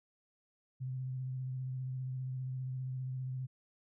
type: tone with vibrato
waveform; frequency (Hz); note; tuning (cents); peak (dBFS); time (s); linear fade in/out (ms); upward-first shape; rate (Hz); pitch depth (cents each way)
sine; 129.4; C3; -19; -36; 0.8-3.47; 20; square; 15; 18
effects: none